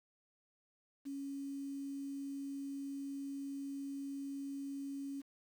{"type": "tone with quantisation", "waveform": "sine", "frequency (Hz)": 277.2, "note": "C#4", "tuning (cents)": 0, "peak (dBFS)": -40, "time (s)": [1.05, 5.22], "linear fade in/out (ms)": 20, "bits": 10, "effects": []}